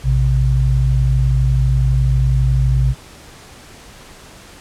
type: tone pair together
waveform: sine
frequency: 57.91 / 129.9 Hz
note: A#1 / C3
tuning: -11 / -12 cents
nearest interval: octave + major second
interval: 1399 cents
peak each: -14 dBFS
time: 0.03-2.95 s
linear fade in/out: 50 ms
effects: pink hiss -40 dBFS RMS until 4.6 s + low-pass 10000 Hz 12 dB/octave